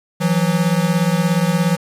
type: beating tone pair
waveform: square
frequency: 164.6 / 181.6 Hz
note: E3 / F#3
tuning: -2 / -32 cents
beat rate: 17 Hz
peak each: -18 dBFS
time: 0.2-1.77 s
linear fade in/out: 20 ms
effects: resampled to 32000 Hz + 7-bit